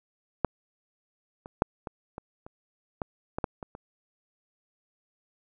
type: clicks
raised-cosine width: 1 ms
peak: -8 / -27 / -6 / -21 / -23 / -29 / -16 / -16 / -12 / -23 / -27 dBFS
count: 11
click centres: 0.447 / 1.459 / 1.621 / 1.872 / 2.181 / 2.465 / 3.018 / 3.385 / 3.442 / 3.628 / 3.751 s
effects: none